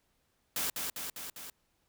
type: noise with echo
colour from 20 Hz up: white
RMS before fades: -33 dBFS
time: 0.56-0.7 s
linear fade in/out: 2 ms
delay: 200 ms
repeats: 4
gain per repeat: -3 dB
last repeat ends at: 1.5 s
effects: pink hiss -75 dBFS RMS until 1.88 s